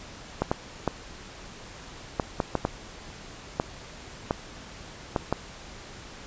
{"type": "clicks", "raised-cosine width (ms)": 1, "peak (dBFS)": -9, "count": 11, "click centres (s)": [0.42, 0.515, 0.877, 2.198, 2.402, 2.553, 2.651, 3.599, 4.309, 5.162, 5.326], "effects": ["pink hiss -44 dBFS RMS until 6.26 s", "resampled to 16000 Hz"]}